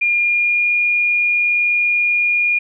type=tone with pitch glide; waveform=sine; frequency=2412 to 2427 Hz; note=D7 to D#7; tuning=+46 to -44 cents; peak=-13 dBFS; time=0.01-2.59 s; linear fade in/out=10 ms; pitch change=+10 cents; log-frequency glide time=0.18-0.71 s; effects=none